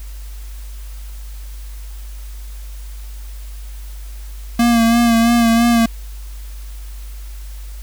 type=tone with vibrato; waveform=square; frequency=232.7 Hz; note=A#3; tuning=3 cents flat; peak=-11 dBFS; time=4.59-5.86 s; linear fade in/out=5 ms; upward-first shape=sine; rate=3 Hz; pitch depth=35 cents each way; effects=added 50 Hz sine -28 dBFS peak until 7.82 s + white hiss -44 dBFS RMS until 7.82 s